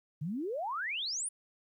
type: exponential sweep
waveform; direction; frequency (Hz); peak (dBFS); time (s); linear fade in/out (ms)
sine; up; 138.59 to 10150; -33; 0.21-1.29; 10
effects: 12-bit